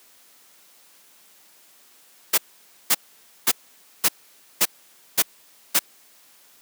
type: noise bursts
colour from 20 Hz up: white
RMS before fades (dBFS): -17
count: 7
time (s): 2.33-5.793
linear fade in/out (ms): 10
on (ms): 49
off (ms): 520
effects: white hiss -54 dBFS RMS until 6.61 s + high-pass 200 Hz 12 dB/octave